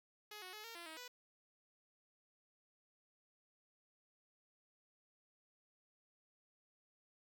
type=tone with pitch steps; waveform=5% pulse; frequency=420.8 / 368.1 / 425.4 / 459.5 / 342.3 / 317.9 / 493.6 Hz; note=G#4 / F#4 / G#4 / A#4 / F4 / D#4 / B4; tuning=+23 / -9 / +42 / -25 / -35 / +37 / -1 cents; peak=-38 dBFS; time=0.31-1.08 s; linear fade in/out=5 ms; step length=110 ms; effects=none